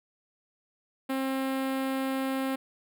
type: tone with notch filter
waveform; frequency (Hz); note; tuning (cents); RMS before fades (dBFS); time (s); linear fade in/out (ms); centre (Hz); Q
sawtooth; 266.4; C4; +31; -30; 1.09-2.56; 10; 6000; 0.84
effects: none